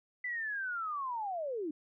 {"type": "linear sweep", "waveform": "sine", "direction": "down", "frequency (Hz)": [2007, 286.4], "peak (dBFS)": -34, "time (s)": [0.24, 1.71], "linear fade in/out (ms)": 5, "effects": []}